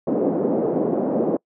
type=band-pass noise; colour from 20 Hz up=white; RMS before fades=-21 dBFS; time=0.07-1.37 s; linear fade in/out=5 ms; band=200 to 530 Hz; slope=24 dB/octave; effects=noise-tail reverb RT60 0.1 s tail -25 dB re dry